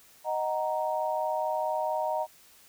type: chord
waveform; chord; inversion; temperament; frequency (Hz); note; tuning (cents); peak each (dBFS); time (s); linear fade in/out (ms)
sine; D# minor; none; just; 622.3 / 746.7 / 933.4; D#5 / F#5 / A#5; 0 / +16 / +2; -30 / -33 / -31; 0.24-2.27; 50
effects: white hiss -57 dBFS RMS until 2.68 s